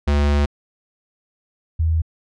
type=tone pair in turn; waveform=square / sine; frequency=72.3 / 80.84 Hz; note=D2 / E2; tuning=-27 / -33 cents; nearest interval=major second; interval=194 cents; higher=second; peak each=-15 dBFS; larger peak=neither; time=0.07-0.46 / 1.79-2.02 s; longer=first; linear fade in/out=10 ms; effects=low-pass 5000 Hz 12 dB/octave